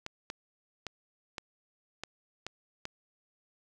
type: clicks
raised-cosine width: 0.2 ms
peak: -20 dBFS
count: 7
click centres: 0.064 / 0.301 / 0.867 / 1.382 / 2.036 / 2.466 / 2.854 s
effects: none